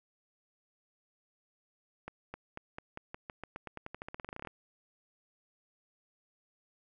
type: accelerating click train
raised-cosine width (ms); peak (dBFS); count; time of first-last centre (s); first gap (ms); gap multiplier
0.5; -26; 25; 2.08-4.473; 260; 0.9
effects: none